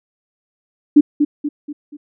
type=tone with echo; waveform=sine; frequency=293.7 Hz; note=D4; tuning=in tune; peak=-3 dBFS; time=0.96-1.01 s; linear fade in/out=10 ms; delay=240 ms; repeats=4; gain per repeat=-7 dB; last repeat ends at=1.97 s; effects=none